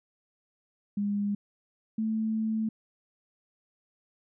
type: tone pair in turn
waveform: sine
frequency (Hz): 203.7 / 220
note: G#3 / A3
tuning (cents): -33 / 0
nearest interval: minor second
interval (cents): 133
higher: second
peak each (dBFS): -26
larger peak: neither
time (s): 0.97-1.35 / 1.98-2.69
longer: second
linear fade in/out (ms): 5
effects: none